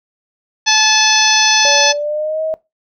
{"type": "harmonic tone", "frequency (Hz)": 866, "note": "A5", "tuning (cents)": -28, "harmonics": [1, 2, 3, 4, 5, 6, 7], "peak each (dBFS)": [-17, -17, -17, -17, -17, -17, -17], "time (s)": [0.66, 1.93], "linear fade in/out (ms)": 20}
{"type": "tone with pitch glide", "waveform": "sine", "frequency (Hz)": [571, 633.6], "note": ["D5", "D#5"], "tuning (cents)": [-49, 31], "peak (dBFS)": -16, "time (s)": [1.65, 2.54], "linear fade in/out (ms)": 0, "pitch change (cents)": 180, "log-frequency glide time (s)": [1.84, 2.42]}
{"effects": ["noise-tail reverb RT60 0.2 s tail -19 dB re dry"]}